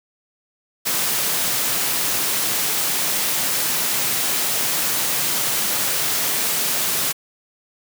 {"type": "high-pass noise", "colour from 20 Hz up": "white", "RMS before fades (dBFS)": -21, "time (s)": [0.85, 7.13], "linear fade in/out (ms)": 20, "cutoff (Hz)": 100, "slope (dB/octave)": 96, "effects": []}